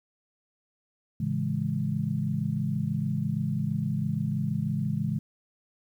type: chord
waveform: sine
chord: A major seventh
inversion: none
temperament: equal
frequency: 110 / 138.59 / 164.81 / 207.7 Hz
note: A2 / C#3 / E3 / G#3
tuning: 0 / 0 / 0 / 0 cents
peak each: -34 / -30 / -31 / -31 dBFS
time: 1.2-5.19 s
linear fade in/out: 5 ms
effects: 10-bit